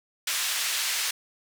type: band-pass noise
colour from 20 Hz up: pink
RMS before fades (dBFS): -28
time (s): 0.27-1.11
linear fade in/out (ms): 5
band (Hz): 2100 to 12000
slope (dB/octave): 12
effects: none